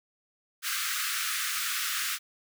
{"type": "high-pass noise", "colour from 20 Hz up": "pink", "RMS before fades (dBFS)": -31, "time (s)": [0.62, 2.19], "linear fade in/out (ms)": 50, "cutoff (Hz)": 1200, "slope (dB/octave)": 96, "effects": []}